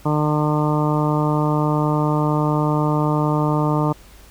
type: harmonic tone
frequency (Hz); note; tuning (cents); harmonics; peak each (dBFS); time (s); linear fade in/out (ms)
150.7; D3; +45; 1 / 2 / 3 / 4 / 5 / 6 / 7 / 8; -19 / -22 / -27 / -27 / -31 / -26 / -29 / -29; 0.05-3.93; 10
effects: added 50 Hz sine -46 dBFS peak until 4.3 s + pink hiss -48 dBFS RMS until 4.3 s